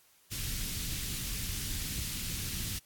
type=band-stop noise; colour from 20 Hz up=pink; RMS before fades=-36 dBFS; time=0.31-2.79 s; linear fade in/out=10 ms; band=170 to 2900 Hz; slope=12 dB/octave; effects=white hiss -64 dBFS RMS until 2.85 s + AAC 64 kbps